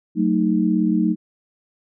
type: chord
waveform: sine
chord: D# diminished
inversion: first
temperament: just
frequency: 186.68 / 224 / 311.1 Hz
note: F#3 / A3 / D#4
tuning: +16 / +31 / 0 cents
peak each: -20 dBFS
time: 0.15-1.16 s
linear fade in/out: 50 ms
effects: none